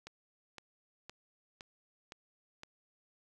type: click train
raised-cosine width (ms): 0.2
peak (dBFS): -29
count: 6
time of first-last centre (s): 0.07-2.634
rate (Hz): 1.95
effects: 11-bit